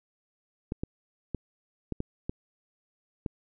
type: clicks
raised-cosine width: 3 ms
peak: -18 dBFS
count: 7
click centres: 0.721 / 0.835 / 1.347 / 1.923 / 2.004 / 2.295 / 3.262 s
effects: none